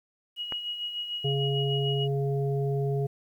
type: tone with tremolo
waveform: sine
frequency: 2900 Hz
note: F#7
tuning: 35 cents flat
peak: -29 dBFS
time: 0.36-2.08 s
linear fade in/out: 50 ms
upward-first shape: sine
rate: 6.7 Hz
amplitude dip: 50%
type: click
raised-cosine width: 0.5 ms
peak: -20 dBFS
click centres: 0.523 s
type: harmonic tone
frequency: 138.59 Hz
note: C#3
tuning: in tune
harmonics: 1 / 3 / 5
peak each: -26 / -30 / -39 dBFS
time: 1.24-3.07 s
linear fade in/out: 10 ms
effects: 10-bit